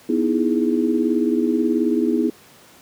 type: chord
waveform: sine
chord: E major seventh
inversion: second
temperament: equal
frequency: 246.9 / 311.1 / 329.6 / 415.3 Hz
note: B3 / D#4 / E4 / G#4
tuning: 0 / 0 / 0 / 0 cents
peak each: -20 / -22 / -21 / -24 dBFS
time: 0.09-2.3 s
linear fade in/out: 5 ms
effects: pink hiss -48 dBFS RMS until 2.81 s + high-pass 150 Hz 12 dB/octave